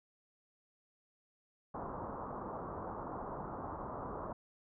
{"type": "low-pass noise", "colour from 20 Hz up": "white", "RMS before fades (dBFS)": -43, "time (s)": [1.74, 4.33], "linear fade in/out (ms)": 5, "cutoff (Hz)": 1200, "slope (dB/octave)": 48, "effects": []}